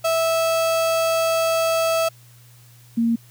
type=tone pair in turn; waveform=35% pulse / sine; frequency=655 / 231.1 Hz; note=E5 / A#3; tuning=-11 / -15 cents; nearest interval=octave + tritone; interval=1804 cents; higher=first; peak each=-16 dBFS; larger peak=neither; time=0.04-2.09 / 2.97-3.16 s; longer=first; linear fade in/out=10 ms; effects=added 120 Hz sine -47 dBFS peak until 3.3 s + white hiss -53 dBFS RMS until 3.3 s